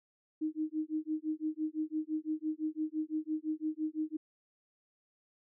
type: tone with tremolo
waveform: sine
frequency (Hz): 311.1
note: D#4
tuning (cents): 0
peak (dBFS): -29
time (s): 0.41-4.17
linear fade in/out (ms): 10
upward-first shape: sine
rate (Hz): 5.9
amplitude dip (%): 100
effects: none